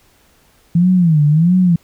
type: tone with vibrato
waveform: sine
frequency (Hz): 164.81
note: E3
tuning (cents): 0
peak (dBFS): -8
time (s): 0.75-1.76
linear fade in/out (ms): 5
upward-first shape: sine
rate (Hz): 1.5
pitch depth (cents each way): 200
effects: pink hiss -53 dBFS RMS until 1.83 s